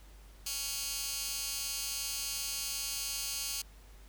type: tone with high-pass filter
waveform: 15% pulse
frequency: 277.2 Hz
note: C#4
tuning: in tune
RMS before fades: -37 dBFS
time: 0.46-3.62 s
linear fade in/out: 5 ms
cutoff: 4900 Hz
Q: 1
effects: added 49 Hz sine -52 dBFS peak until 4.08 s + pink hiss -61 dBFS RMS until 4.08 s